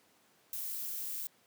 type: noise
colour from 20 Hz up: violet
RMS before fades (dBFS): -39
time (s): 0.53-1.27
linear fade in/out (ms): 0
effects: pink hiss -67 dBFS RMS until 1.46 s + high-pass 200 Hz 12 dB/octave